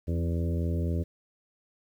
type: harmonic tone with a mistuned harmonic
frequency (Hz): 83.9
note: E2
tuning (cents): +31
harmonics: 1 / 2 / 3 / 4 / 5 / 6 / 7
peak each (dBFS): -27 / -33 / -37 / -39 / -41 / -43 / -44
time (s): 0.07-1.04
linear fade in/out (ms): 20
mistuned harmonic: 3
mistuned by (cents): +24
effects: 10-bit